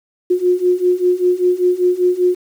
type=beating tone pair; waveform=sine; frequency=357.3 / 362.4 Hz; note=F4 / F#4; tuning=+40 / -36 cents; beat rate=5.1 Hz; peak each=-16 / -14 dBFS; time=0.3-2.35 s; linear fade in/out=10 ms; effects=7-bit